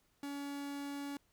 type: tone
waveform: 45% pulse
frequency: 283 Hz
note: C#4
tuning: 36 cents sharp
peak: -40 dBFS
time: 0.23-1.17 s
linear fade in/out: 2 ms
effects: pink hiss -74 dBFS RMS until 1.32 s